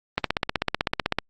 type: click train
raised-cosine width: 0.3 ms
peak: -5 dBFS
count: 17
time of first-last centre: 0.18-1.186 s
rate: 15.9 Hz
effects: Opus 32 kbps